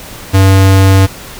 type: tone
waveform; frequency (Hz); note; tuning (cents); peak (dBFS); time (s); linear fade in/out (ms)
square; 96.2; G2; -32; -4; 0.33-1.07; 20
effects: pink hiss -29 dBFS RMS until 1.39 s